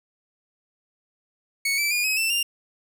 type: tone with pitch steps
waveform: sawtooth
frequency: 2217 / 2322 / 2432 / 2547 / 2667 / 2793 Hz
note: C#7 / D7 / D#7 / D#7 / E7 / F7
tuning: 0 / -20 / -40 / +40 / +20 / -1 cents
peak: -18 dBFS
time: 1.65-2.43 s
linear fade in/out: 5 ms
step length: 130 ms
effects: none